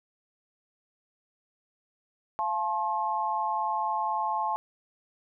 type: tone cluster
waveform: sine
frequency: 688 / 864 / 1070 Hz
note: F5 / A5 / C6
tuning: -26 / -32 / +38 cents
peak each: -35 / -28 / -31 dBFS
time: 2.39-4.56 s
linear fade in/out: 0 ms
effects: none